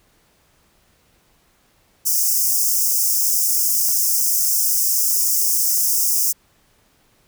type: high-pass noise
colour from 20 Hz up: white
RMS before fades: -18 dBFS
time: 2.05-6.33 s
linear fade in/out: 20 ms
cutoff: 5100 Hz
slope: 96 dB/octave
effects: pink hiss -59 dBFS RMS until 7.27 s